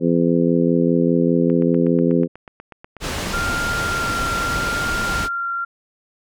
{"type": "harmonic tone", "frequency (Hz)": 85, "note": "F2", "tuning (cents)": -46, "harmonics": [2, 3, 4, 5, 6], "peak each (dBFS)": [-19, -18, -21, -22, -23], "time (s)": [0, 2.28], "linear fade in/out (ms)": 50}
{"type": "click train", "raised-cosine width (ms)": 0.5, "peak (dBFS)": -23, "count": 27, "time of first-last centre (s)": [1.5, 4.678], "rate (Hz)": 8.18}
{"type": "low-pass noise", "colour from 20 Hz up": "pink", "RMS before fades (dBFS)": -25, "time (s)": [3, 5.29], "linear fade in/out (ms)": 50, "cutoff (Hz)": 7800, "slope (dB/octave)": 12}
{"type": "tone with vibrato", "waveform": "sine", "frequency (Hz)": 1389, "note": "F6", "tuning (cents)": -10, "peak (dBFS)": -21, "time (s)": [3.33, 5.65], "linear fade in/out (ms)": 10, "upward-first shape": "triangle", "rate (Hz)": 0.8, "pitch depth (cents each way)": 15}
{"effects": []}